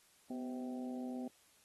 harmonic tone with a mistuned harmonic, 129.2 Hz, C3, 21 cents flat, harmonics 2 / 3 / 4 / 5 / 6, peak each -40 / -52 / -52 / -53 / -53 dBFS, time 0.3-1.28 s, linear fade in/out 5 ms, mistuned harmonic 2, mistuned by -55 cents, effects white hiss -68 dBFS RMS until 1.64 s + AAC 32 kbps

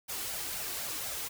white noise with flanger, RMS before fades -37 dBFS, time 0.08-1.29 s, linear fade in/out 20 ms, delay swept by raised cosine 1.3 to 2.7 ms, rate 4 Hz, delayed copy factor +0.55, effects none

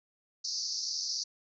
pink band-pass noise, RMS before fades -35 dBFS, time 0.44-1.24 s, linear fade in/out 10 ms, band 4400 to 6100 Hz, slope 96 dB/octave, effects none

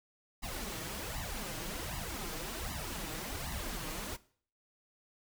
pink noise with flanger, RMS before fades -40 dBFS, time 0.42-4.17 s, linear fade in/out 20 ms, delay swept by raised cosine 1 to 6.4 ms, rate 1.3 Hz, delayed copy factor +0.9, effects noise-tail reverb RT60 0.5 s tail -19 dB re dry

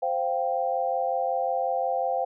sine chord, C suspended fourth, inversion none, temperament equal, 523.3 / 698.5 / 784 Hz, C5 / F5 / G5, 0 / 0 / 0 cents, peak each -28 dBFS, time 0.02-2.25 s, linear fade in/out 10 ms, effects none

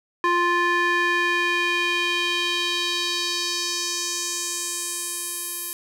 square tone with band-pass filter sweep, 349.2 Hz, F4, in tune, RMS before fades -24 dBFS, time 0.24-5.73 s, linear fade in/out 0 ms, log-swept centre 1300 to 12000 Hz, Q 2, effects none

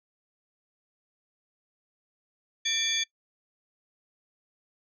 sine tone cluster, 1815 / 2339 / 3445 / 4620 / 6430 Hz, A#6 / D7 / A7 / D8 / G8, -47 / -8 / -37 / -29 / +43 cents, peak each -36 / -34 / -27 / -35 / -32 dBFS, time 2.65-3.04 s, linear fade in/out 10 ms, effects noise-tail reverb RT60 0.1 s tail -22 dB re dry + tanh soft clip ceiling -14 dBFS

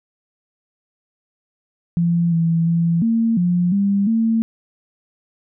sine tone with pitch steps, 170.5 / 165.7 / 168.1 / 227.8 / 176.6 / 199.4 / 225.7 Hz, F3 / E3 / E3 / A#3 / F3 / G3 / A3, -41 / +9 / +34 / -40 / +20 / +30 / +44 cents, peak -14 dBFS, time 1.97-4.42 s, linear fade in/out 0 ms, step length 350 ms, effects none

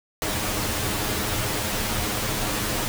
pink noise with comb filter, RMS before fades -26 dBFS, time 0.22-2.88 s, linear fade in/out 0 ms, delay 9.6 ms, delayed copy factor +0.75, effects none

